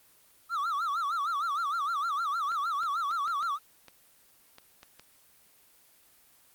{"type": "tone with vibrato", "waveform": "triangle", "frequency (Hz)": 1244.5, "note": "D#6", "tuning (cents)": 0, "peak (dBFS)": -26, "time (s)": [0.49, 3.59], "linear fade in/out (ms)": 50, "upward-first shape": "sine", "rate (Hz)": 6.5, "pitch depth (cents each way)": 190}
{"type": "clicks", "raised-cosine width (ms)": 0.2, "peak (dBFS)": -30, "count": 9, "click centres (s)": [2.518, 2.833, 3.112, 3.279, 3.427, 3.883, 4.584, 4.831, 4.996]}
{"effects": ["white hiss -61 dBFS RMS until 6.54 s", "Opus 24 kbps"]}